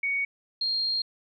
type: tone pair in turn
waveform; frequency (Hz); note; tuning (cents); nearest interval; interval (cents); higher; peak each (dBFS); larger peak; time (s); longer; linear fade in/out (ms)
sine; 2235 / 4219; C#7 / C8; +14 / +14; major seventh; 1100; second; -24; neither; 0.03-0.25 / 0.61-1.02; second; 5
effects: MP3 96 kbps